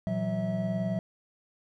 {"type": "tone cluster", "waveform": "triangle", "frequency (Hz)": [118.2, 168.7, 187.5, 649], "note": ["A#2", "E3", "F#3", "E5"], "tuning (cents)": [24, 40, 23, -27], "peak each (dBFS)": [-33, -34, -28, -32], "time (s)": [0.07, 0.99], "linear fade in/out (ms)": 0, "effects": []}